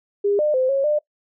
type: tone with pitch steps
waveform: sine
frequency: 405.5 / 602 / 516 / 547 / 599 Hz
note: G#4 / D5 / C5 / C#5 / D5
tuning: -41 / +43 / -24 / -23 / +34 cents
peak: -16 dBFS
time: 0.24-0.99 s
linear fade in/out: 10 ms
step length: 150 ms
effects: noise-tail reverb RT60 0.1 s tail -22 dB re dry